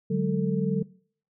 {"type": "tone cluster", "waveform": "sine", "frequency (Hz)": [145.7, 186.4, 207.1, 445.8], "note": ["D3", "F#3", "G#3", "A4"], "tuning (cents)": [-13, 13, -5, 23], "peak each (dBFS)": [-29, -25, -30, -30], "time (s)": [0.1, 0.83], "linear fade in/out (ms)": 10, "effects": ["noise-tail reverb RT60 0.5 s tail -21 dB re dry"]}